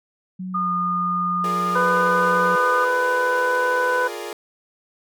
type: tone with pitch glide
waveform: sine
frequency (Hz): 185 to 179.63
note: F#3 to F3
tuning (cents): 0 to +49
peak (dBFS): -27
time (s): 0.39-2.56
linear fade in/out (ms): 10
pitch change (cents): -51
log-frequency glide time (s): 0.57-0.72
type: tone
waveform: sine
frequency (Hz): 1221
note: D#6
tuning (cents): -33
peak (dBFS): -20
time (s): 0.54-2.85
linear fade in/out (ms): 10
type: chord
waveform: sawtooth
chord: Bb dominant seventh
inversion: second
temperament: equal with one note detuned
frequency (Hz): 349.2 / 417 / 466.2 / 587.3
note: F4 / Ab4 / Bb4 / D5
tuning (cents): 0 / +7 / 0 / 0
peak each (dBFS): -31 / -29 / -31 / -34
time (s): 1.44-4.33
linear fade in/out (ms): 2
type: harmonic tone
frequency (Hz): 499.5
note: B4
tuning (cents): +20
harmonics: 1 / 2 / 3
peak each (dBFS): -22 / -22 / -22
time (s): 1.75-4.08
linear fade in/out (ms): 10
effects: none